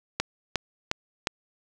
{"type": "click train", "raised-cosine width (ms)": 0.2, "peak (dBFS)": -7, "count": 4, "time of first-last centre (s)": [0.2, 1.271], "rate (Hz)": 2.8, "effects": []}